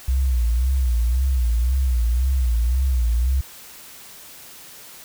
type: tone with vibrato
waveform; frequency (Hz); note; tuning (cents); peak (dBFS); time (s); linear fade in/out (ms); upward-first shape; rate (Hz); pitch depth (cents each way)
sine; 61.74; B1; 0; -16; 0.08-3.41; 5; sine; 1.9; 130
effects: white hiss -42 dBFS RMS until 5.04 s